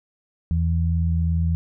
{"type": "tone pair together", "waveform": "sine", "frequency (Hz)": [82.3, 165.27], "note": ["E2", "E3"], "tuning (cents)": [-2, 5], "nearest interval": "octave", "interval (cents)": 1207, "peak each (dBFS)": [-19, -24], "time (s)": [0.51, 1.55], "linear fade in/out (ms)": 0, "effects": []}